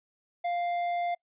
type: tone with tanh clipping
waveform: sine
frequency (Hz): 698.5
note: F5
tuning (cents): 0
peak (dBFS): -29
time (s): 0.44-1.15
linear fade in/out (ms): 10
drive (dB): 9
effects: noise-tail reverb RT60 0.1 s tail -26 dB re dry + resampled to 8000 Hz